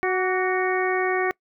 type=harmonic tone with a mistuned harmonic; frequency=370.1 Hz; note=F#4; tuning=in tune; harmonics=1 / 2 / 3 / 4 / 5 / 6; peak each=-23 / -27 / -30 / -33 / -28 / -31 dBFS; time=0.03-1.31 s; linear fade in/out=0 ms; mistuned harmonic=3; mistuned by=+45 cents; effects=noise-tail reverb RT60 0.1 s tail -24 dB re dry